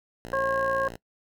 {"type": "tone", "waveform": "5% pulse", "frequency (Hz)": 58.2, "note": "A#1", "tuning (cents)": -2, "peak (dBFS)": -27, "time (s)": [0.25, 0.96], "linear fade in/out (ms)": 0}
{"type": "harmonic tone", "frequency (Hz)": 540, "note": "C#5", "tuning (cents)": -45, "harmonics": [1, 2, 3], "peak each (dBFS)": [-25, -28, -30], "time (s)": [0.33, 0.88], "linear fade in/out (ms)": 2}
{"effects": ["noise-tail reverb RT60 0.1 s tail -22 dB re dry"]}